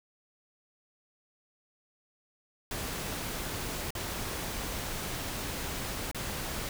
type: noise with dropouts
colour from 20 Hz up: pink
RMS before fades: -36 dBFS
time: 2.71-6.69 s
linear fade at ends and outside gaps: 2 ms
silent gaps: 3.906-3.951 / 6.114-6.146 s
effects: none